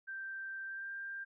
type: tone with pitch glide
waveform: sine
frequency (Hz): 1568 to 1589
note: G6 to G6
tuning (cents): 0 to +23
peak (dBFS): -40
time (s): 0.07-1.25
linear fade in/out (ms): 20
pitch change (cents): +23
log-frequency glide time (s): 0.65-0.91
effects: none